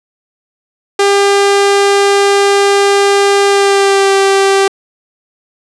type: tone with pitch glide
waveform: sawtooth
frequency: 400 to 391.3 Hz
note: G4 to G4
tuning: +35 to -3 cents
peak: -3 dBFS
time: 0.99-4.68 s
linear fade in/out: 5 ms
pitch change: -38 cents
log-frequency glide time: 3.49-4.13 s
effects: resampled to 22050 Hz + 7-bit